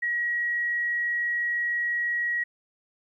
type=tone; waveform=sine; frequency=1907 Hz; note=A#6; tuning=39 cents sharp; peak=-24 dBFS; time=0.02-2.44 s; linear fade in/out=10 ms; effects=11-bit